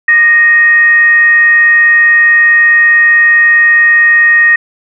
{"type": "tone with frequency modulation", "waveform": "sine", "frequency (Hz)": 1864.7, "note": "A#6", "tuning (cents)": 0, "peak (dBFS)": -3, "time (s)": [0.08, 4.56], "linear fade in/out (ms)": 5, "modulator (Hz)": 662, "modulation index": 0.22, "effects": []}